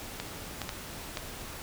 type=clicks; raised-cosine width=0.2 ms; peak=-16 dBFS; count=4; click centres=0.2 / 0.617 / 0.692 / 1.172 s; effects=pink hiss -42 dBFS RMS until 1.62 s